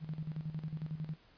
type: tone with tremolo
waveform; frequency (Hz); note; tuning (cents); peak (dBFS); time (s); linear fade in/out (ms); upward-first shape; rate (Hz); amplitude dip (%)
sine; 156.1; D#3; +6; -35; 0-1.17; 50; square; 11; 70
effects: pink hiss -64 dBFS RMS until 1.37 s + resampled to 11025 Hz